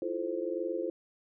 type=chord; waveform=sine; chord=F major seventh; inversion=third; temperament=just; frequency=327.4 / 349.2 / 436.5 / 523.8 Hz; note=E4 / F4 / A4 / C5; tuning=-12 / 0 / -14 / +2 cents; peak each=-38 / -35 / -38 / -36 dBFS; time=0.02-0.9 s; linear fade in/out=2 ms; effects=none

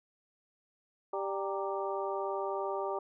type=harmonic tone with a mistuned harmonic; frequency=196.3 Hz; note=G3; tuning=3 cents sharp; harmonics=2 / 3 / 4 / 5 / 6; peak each=-36 / -38 / -39 / -40 / -41 dBFS; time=1.13-2.99 s; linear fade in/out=5 ms; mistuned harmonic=5; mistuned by=-92 cents; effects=none

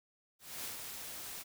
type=noise with ADSR envelope; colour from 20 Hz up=white; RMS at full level=-41 dBFS; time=0.39-1.44 s; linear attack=250 ms; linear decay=110 ms; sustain=-4 dB; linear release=31 ms; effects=none

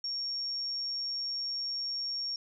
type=tone; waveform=sine; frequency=5530 Hz; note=F8; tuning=18 cents flat; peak=-32 dBFS; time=0.04-2.36 s; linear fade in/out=2 ms; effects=none

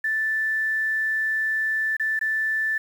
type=tone with dropouts; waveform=sine; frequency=1760 Hz; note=A6; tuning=in tune; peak=-21 dBFS; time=0.04-2.78 s; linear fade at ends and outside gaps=5 ms; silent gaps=1.968-1.997 / 2.192-2.211 s; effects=8-bit

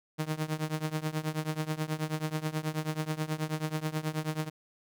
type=tone with tremolo; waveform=sawtooth; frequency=155.56 Hz; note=D#3; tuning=in tune; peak=-23 dBFS; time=0.18-4.5 s; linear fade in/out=20 ms; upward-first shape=triangle; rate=9.3 Hz; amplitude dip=95%; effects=none

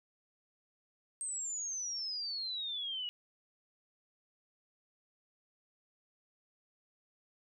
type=exponential sweep; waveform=sine; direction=down; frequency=8470 to 2879 Hz; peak=-36 dBFS; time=1.21-3.09 s; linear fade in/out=0 ms; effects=none

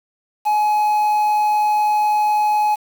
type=tone with quantisation; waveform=triangle; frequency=844 Hz; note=G#5; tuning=28 cents sharp; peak=-12 dBFS; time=0.45-2.76 s; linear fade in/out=20 ms; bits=6; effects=none

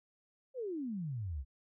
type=exponential sweep; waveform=sine; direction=down; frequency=544 to 61.2 Hz; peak=-36 dBFS; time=0.54-1.45 s; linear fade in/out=50 ms; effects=none

